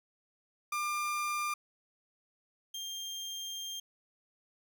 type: tone pair in turn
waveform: 30% pulse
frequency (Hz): 1197 / 3196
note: D6 / G7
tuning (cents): +33 / +33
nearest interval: octave + perfect fourth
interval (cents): 1700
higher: second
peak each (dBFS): -29 / -35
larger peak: first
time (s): 0.72-1.54 / 2.74-3.8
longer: second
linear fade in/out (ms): 5
effects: none